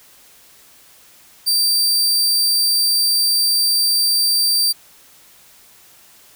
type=tone; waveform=sawtooth; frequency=4675 Hz; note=D8; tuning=9 cents flat; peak=-11 dBFS; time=1.46-4.73 s; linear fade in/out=20 ms; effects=white hiss -48 dBFS RMS until 6.35 s